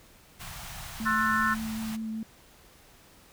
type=band-stop noise; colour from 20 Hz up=pink; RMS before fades=-41 dBFS; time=0.39-1.97 s; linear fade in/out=20 ms; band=190 to 660 Hz; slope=48 dB/octave
type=tone with vibrato; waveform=sine; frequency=220.7 Hz; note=A3; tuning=5 cents sharp; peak=-31 dBFS; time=1-2.23 s; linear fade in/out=2 ms; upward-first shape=sine; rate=5.2 Hz; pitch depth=11 cents each way
type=chord; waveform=sine; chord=F# half-diminished seventh; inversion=second; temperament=just; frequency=1065.6 / 1332 / 1480 / 1776 Hz; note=C6 / E6 / F#6 / A6; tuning=+31 / +18 / 0 / +16 cents; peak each=-29 dBFS; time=1.05-1.55 s; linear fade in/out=20 ms
effects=pink hiss -56 dBFS RMS until 3.32 s